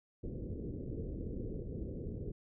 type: low-pass noise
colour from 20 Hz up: pink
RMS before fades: -41 dBFS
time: 0.23-2.32 s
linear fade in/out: 10 ms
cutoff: 490 Hz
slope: 48 dB/octave
effects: none